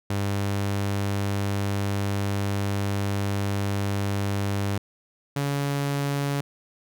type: tone pair in turn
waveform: sawtooth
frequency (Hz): 100 / 141.42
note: G2 / C#3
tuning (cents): +35 / +35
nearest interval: tritone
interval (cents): 600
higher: second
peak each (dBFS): -20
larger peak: neither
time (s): 0.1-4.78 / 5.36-6.41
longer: first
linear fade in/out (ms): 5
effects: none